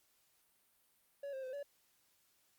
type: tone with pitch steps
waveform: triangle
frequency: 563 / 531 / 516 / 570 Hz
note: C#5 / C5 / C5 / C#5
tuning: +27 / +25 / -24 / +48 cents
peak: -39 dBFS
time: 1.23-1.63 s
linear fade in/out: 5 ms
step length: 100 ms
effects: white hiss -74 dBFS RMS until 2.58 s + Opus 48 kbps